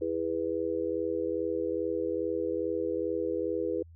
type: chord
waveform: sine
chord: E major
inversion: none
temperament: just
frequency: 329.6 / 412 / 494.4 Hz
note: E4 / G#4 / B4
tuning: 0 / -14 / +2 cents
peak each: -33 / -33 / -32 dBFS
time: 0.01-3.83 s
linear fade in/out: 10 ms
effects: added 83 Hz sine -49 dBFS peak until 3.95 s